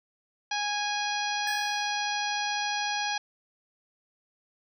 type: harmonic tone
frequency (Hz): 826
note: G#5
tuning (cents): -10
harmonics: 1 / 2 / 3 / 4 / 5 / 6 / 7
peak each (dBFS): -31 / -34 / -36 / -37 / -38 / -39 / -39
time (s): 0.51-3.18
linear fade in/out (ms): 5
type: tone with exponential decay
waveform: square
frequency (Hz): 1700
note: G#6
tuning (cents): +40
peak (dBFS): -30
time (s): 1.47-2.12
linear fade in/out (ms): 2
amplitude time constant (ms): 140
effects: none